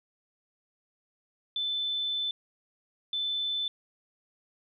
sine tone bursts at uneven times, 3520 Hz, A7, in tune, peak -28 dBFS, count 2, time 1.56-2.31 / 3.13-3.68 s, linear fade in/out 2 ms, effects none

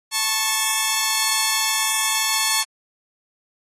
5% pulse tone pair together, 878 / 1097.7 Hz, A5 / C#6, -4 / -17 cents, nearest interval major third, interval 387 cents, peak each -10 dBFS, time 0.11-2.65 s, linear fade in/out 50 ms, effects AAC 32 kbps

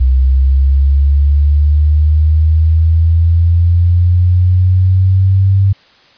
sine linear sweep, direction up, 64.1 to 98 Hz, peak -6 dBFS, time 0-5.73 s, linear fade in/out 10 ms, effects white hiss -46 dBFS RMS until 6.17 s + resampled to 11025 Hz

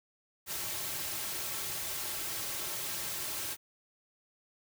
white noise with comb filter, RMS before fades -37 dBFS, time 0.46-3.57 s, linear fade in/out 50 ms, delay 4.1 ms, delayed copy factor -0.6, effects none

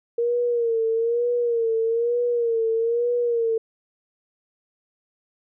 sine tone with vibrato, 466.2 Hz, A#4, in tune, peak -19 dBFS, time 0.18-3.58 s, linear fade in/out 5 ms, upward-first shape sine, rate 1.1 Hz, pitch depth 65 cents each way, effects none

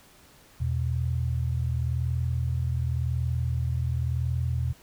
sine tone pair together, 82.09 / 123 Hz, E2 / B2, -7 / -7 cents, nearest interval perfect fifth, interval 700 cents, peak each -27 dBFS, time 0.6-4.73 s, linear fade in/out 10 ms, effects pink hiss -55 dBFS RMS until 4.82 s

